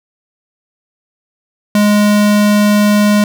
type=tone; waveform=square; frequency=207.7 Hz; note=G#3; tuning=in tune; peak=-8 dBFS; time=1.75-3.24 s; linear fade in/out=2 ms; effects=none